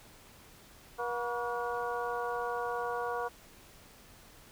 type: harmonic tone with a mistuned harmonic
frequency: 240.1 Hz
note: B3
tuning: 49 cents flat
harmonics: 2 / 3 / 4 / 5 / 6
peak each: -36 / -38 / -39 / -40 / -41 dBFS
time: 0.98-3.29 s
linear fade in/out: 20 ms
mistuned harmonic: 5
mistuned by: -93 cents
effects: pink hiss -56 dBFS RMS until 4.51 s